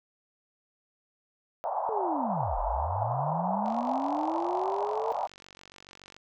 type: band-pass noise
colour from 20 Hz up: white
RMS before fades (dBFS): -31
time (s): 1.64-5.27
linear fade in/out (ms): 0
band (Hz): 630 to 950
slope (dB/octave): 48
type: linear two-way sweep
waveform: sine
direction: down then up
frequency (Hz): 456.9 to 34.24 to 456.9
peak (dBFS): -31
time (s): 1.89-5.12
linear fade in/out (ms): 0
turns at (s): 2.58
type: click train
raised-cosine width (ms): 0.2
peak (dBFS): -31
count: 119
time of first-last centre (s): 3.66-6.165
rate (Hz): 47.1
effects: none